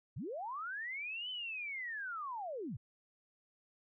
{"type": "linear two-way sweep", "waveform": "sine", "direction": "up then down", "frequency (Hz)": [87.31, 3063, 87.31], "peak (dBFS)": -39, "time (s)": [0.16, 2.77], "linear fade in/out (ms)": 10, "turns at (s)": 1.3, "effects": []}